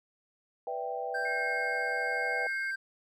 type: chord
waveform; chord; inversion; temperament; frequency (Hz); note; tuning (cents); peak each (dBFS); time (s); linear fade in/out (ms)
sine; E minor seventh; second; equal; 493.9 / 587.3 / 659.3 / 784; B4 / D5 / E5 / G5; 0 / 0 / 0 / 0; -37 / -42 / -39 / -36; 0.67-2.47; 2
type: tone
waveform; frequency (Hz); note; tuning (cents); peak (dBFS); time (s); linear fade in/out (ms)
triangle; 1573; G6; +6; -30; 1.14-2.76; 10
type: tone with tremolo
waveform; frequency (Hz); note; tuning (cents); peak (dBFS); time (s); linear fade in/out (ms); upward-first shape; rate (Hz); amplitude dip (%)
sine; 2156; C#7; -49; -34; 1.25-2.71; 5; triangle; 1.1; 40
effects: none